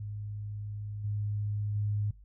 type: tone with level steps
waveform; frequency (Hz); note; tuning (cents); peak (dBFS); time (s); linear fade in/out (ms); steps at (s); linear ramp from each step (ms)
sine; 103.83; G#2; 0; -36 / -30 / -28; 0-2.11; 5; 1.04 / 1.75; 5
effects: noise-tail reverb RT60 0.2 s tail -19 dB re dry + added 50 Hz sine -51 dBFS peak until 2.24 s